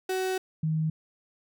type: tone pair in turn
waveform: 35% pulse / sine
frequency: 374.9 / 157.63 Hz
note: F#4 / D#3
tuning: +23 / +23 cents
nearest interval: octave + minor third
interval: 1500 cents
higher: first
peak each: -25 / -24 dBFS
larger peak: second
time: 0.09-0.38 / 0.63-0.9 s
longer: first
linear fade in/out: 5 ms
effects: none